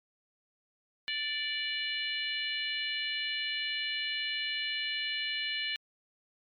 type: harmonic tone with a mistuned harmonic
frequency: 587.3 Hz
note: D5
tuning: in tune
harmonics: 3 / 4 / 5 / 6 / 7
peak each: -38 / -37 / -35 / -42 / -40 dBFS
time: 1.08-5.76 s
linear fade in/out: 0 ms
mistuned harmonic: 4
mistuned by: -18 cents
effects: MP3 96 kbps